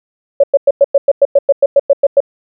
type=tone bursts; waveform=sine; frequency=560 Hz; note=C#5; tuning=18 cents sharp; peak=-3 dBFS; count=14; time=0.4-2.204 s; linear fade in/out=5 ms; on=36 ms; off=100 ms; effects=none